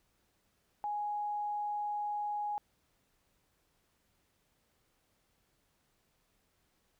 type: tone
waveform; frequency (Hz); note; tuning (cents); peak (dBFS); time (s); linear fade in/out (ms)
sine; 831; G#5; +1; -33; 0.84-2.58; 0
effects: pink hiss -75 dBFS RMS until 6.99 s